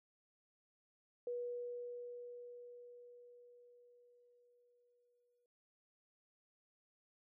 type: tone with exponential decay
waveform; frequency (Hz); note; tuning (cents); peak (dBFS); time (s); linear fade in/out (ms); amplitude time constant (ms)
sine; 485.1; B4; -31; -38; 1.27-5.46; 2; 910
effects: none